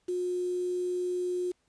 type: tone with quantisation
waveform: sine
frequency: 359.9 Hz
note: F#4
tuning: 48 cents flat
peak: -28 dBFS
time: 0.08-1.52 s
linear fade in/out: 10 ms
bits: 8
effects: pink hiss -73 dBFS RMS until 1.68 s + resampled to 22050 Hz